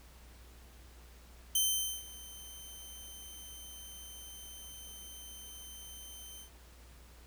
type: tone with ADSR envelope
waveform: 10% pulse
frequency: 3092 Hz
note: G7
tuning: 24 cents flat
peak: -18 dBFS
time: 1.55-6.5 s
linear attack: 4 ms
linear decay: 470 ms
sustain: -21 dB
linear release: 100 ms
effects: added 60 Hz sine -54 dBFS peak until 7.26 s + pink hiss -60 dBFS RMS until 7.26 s